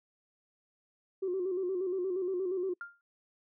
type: tone with vibrato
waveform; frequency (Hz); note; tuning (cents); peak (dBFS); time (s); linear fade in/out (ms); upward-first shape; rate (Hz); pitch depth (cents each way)
sine; 370; F#4; 0; -29; 1.22-2.74; 10; square; 8.5; 61
type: tone with exponential decay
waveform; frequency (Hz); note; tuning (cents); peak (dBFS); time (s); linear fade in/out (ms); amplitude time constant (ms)
sine; 1400; F6; +4; -35; 2.81-3.01; 1; 42
effects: noise-tail reverb RT60 0.1 s tail -26 dB re dry + tanh soft clip ceiling -25 dBFS